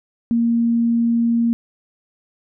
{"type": "tone", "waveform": "sine", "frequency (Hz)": 233.1, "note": "A#3", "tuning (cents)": 0, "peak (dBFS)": -14, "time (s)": [0.31, 1.53], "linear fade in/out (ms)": 0, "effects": []}